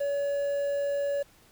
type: tone with quantisation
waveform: triangle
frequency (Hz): 567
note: C#5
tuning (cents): +39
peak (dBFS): -24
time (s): 0-1.23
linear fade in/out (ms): 10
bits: 8
effects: pink hiss -59 dBFS RMS until 1.51 s